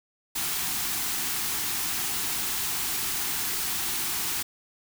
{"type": "band-stop noise", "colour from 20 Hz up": "white", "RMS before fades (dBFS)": -29, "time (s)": [0.35, 4.43], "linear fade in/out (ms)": 10, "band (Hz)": [430, 690], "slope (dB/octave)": 96, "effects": []}